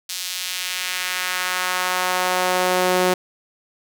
sawtooth tone with high-pass filter sweep, 182.6 Hz, F#3, 23 cents flat, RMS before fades -22 dBFS, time 0.09-3.14 s, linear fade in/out 5 ms, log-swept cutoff 4300 to 370 Hz, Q 1.1, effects none

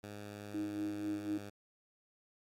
10% pulse tone with pitch glide, 103.2 to 101.84 Hz, G#2 to G#2, -10 to -33 cents, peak -37 dBFS, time 0.03-1.5 s, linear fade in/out 10 ms, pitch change -23 cents, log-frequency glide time 0.18-1.11 s
sine tone with tremolo, 311.1 Hz, D#4, in tune, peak -33 dBFS, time 0.54-1.38 s, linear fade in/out 5 ms, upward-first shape sine, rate 4.1 Hz, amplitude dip 65%
effects AAC 64 kbps

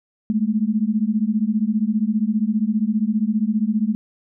sine beating tone pair, 207.7 / 222.7 Hz, G#3 / A3, 0 / +21 cents, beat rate 15 Hz, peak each -20 dBFS, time 0.3-3.95 s, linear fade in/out 0 ms, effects none

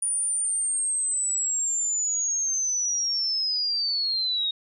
sine linear sweep, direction down, 9530 to 3729 Hz, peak -23 dBFS, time 0.02-4.51 s, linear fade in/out 5 ms, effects none

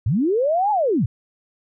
sine linear two-way sweep, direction up then down, 86 to 864 to 86 Hz, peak -16 dBFS, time 0.06-1.06 s, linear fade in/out 5 ms, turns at 0.71 s, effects none

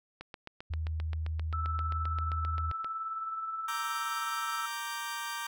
click train, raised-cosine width 0.3 ms, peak -26 dBFS, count 21, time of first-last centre 0.21-2.845 s, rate 7.59 Hz
sine tone with pitch glide, 79.3 to 79.81 Hz, D#2 to D#2, +33 to +45 cents, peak -31 dBFS, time 0.7-2.72 s, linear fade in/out 10 ms, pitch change +12 cents, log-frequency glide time 1.13-2.21 s
sine tone with tremolo, 1318.5 Hz, E6, in tune, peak -32 dBFS, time 1.53-4.66 s, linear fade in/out 5 ms, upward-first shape sine, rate 19 Hz, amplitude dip 40%
sawtooth chord, G minor, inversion first, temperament equal, 932.3 / 1174.7 / 1568 Hz, Bb5 / D6 / G6, 0 / 0 / 0 cents, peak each -36 dBFS, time 3.68-5.47 s, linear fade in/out 5 ms
effects none

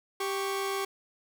sawtooth tone pair together, 392 / 1108.7 Hz, G4 / C#6, 0 / 0 cents, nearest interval octave + tritone, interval 1800 cents, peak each -27 / -31 dBFS, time 0.2-0.85 s, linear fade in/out 5 ms, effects none

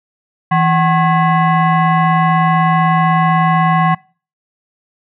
sine tone with frequency modulation, 164.81 Hz, E3, in tune, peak -9 dBFS, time 0.51-3.95 s, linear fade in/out 10 ms, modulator 916 Hz, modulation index 1.3, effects noise-tail reverb RT60 0.4 s tail -25 dB re dry

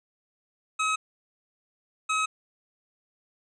25% pulse tone pair in turn, 1277 / 1277 Hz, D#6 / D#6, +45 / +45 cents, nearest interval unison, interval 0 cents, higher neither, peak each -20 dBFS, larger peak neither, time 0.79-0.96 / 2.09-2.26 s, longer neither, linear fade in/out 10 ms, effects resampled to 22050 Hz

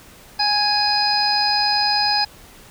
harmonic tone, 830.6 Hz, G#5, in tune, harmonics 1 / 2 / 3 / 5 / 6, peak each -20 / -27 / -30 / -25 / -19 dBFS, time 0.39-2.25 s, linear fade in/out 10 ms, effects pink hiss -45 dBFS RMS until 2.7 s

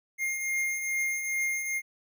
square beating tone pair, 2122 / 2124.4 Hz, C7 / C7, +24 / +26 cents, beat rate 2.4 Hz, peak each -38 / -29 dBFS, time 0.18-1.82 s, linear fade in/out 50 ms, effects none

